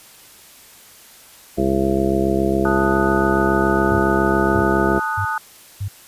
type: harmonic tone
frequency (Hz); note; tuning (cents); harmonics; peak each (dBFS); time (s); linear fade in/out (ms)
67.2; C2; +47; 1 / 2 / 3 / 4 / 5 / 6 / 7 / 8 / 10; -26 / -29 / -22 / -30 / -20 / -22 / -30 / -29 / -24; 1.57-5; 20
type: chord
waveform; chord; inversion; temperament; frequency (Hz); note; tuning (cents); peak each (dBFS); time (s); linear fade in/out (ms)
sine; D# diminished; second; equal; 880 / 1244.5 / 1480; A5 / D#6 / F#6; 0 / 0 / 0; -24; 2.65-5.38; 2
type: tone bursts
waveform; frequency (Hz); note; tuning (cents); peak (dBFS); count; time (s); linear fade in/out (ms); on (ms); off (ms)
sine; 99.1; G2; +19; -21; 4; 3.91-5.884; 10; 81; 550
effects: white hiss -45 dBFS RMS until 6.07 s + resampled to 32000 Hz